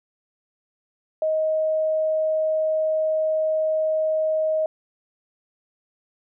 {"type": "tone", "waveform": "sine", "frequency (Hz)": 628, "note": "D#5", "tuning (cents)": 16, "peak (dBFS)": -19, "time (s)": [1.22, 4.66], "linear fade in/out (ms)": 2, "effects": []}